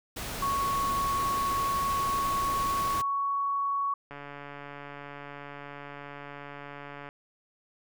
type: noise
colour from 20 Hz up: pink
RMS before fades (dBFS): -36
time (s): 0.16-3.02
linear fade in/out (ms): 10
type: tone with pitch glide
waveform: sine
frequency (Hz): 1108.7 to 1117.1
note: C#6 to C#6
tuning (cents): 0 to +13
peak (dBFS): -26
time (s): 0.42-3.94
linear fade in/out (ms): 5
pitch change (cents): +13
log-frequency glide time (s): 2.58-3.36
type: click train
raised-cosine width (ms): 0.5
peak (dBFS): -27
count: 427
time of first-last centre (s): 4.11-7.089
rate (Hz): 143
effects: none